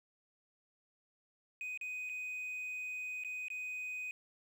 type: tone with dropouts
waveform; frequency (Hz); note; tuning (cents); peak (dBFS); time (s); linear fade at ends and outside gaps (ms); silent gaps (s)
sine; 2500; D#7; +8; -36; 1.61-4.11; 1; 1.775-1.812 / 2.092-2.096 / 3.237-3.247 / 3.483-3.502
effects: tanh soft clip ceiling -38 dBFS + 11-bit